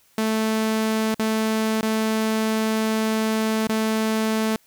sawtooth tone with dropouts, 219.6 Hz, A3, 3 cents flat, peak -16 dBFS, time 0.18-4.56 s, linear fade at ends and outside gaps 2 ms, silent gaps 1.144-1.194 / 1.81-1.829 / 3.671-3.693 s, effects white hiss -59 dBFS RMS until 4.66 s

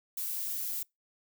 violet noise, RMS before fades -35 dBFS, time 0.17-0.83 s, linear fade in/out 5 ms, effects noise-tail reverb RT60 0.2 s tail -26 dB re dry

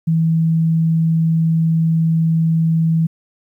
sine tone, 162.7 Hz, E3, 22 cents flat, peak -12 dBFS, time 0.07-3.07 s, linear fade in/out 10 ms, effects 9-bit

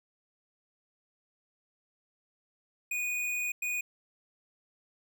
square tone bursts at uneven times, 2469 Hz, D#7, 14 cents flat, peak -31 dBFS, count 2, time 2.91-3.52 / 3.62-3.81 s, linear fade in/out 5 ms, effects none

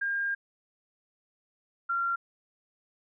sine tone pair in turn, 1609 / 1377.6 Hz, G6 / F6, +45 / -24 cents, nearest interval minor third, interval 269 cents, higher first, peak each -27 / -26 dBFS, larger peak second, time 0.01-0.35 / 1.89-2.16 s, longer first, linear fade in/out 10 ms, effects none

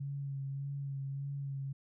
sine tone with vibrato, 138.59 Hz, C#3, in tune, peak -36 dBFS, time 0-1.73 s, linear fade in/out 10 ms, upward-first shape sine, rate 1.7 Hz, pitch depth 25 cents each way, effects none

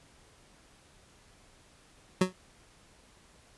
25% pulse tone with exponential decay, 185 Hz, F#3, in tune, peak -15 dBFS, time 2.21-2.33 s, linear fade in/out 5 ms, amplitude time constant 26 ms, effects pink hiss -60 dBFS RMS until 3.57 s + resampled to 24000 Hz

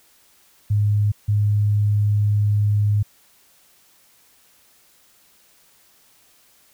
sine tone bursts at uneven times, 103.83 Hz, G#2, in tune, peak -15 dBFS, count 2, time 0.7-1.12 / 1.28-3.03 s, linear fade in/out 10 ms, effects white hiss -56 dBFS RMS until 6.73 s

